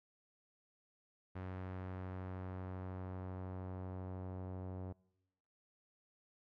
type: tone with low-pass filter sweep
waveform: sawtooth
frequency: 92.8 Hz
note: F#2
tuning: 6 cents sharp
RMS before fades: -45 dBFS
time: 1.35-4.93 s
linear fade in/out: 10 ms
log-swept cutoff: 1800 to 720 Hz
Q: 1
effects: noise-tail reverb RT60 1.0 s tail -25 dB re dry